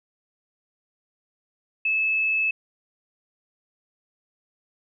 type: tone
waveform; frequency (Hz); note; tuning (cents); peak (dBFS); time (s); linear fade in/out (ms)
sine; 2606; E7; -20; -20; 1.85-2.51; 5
effects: none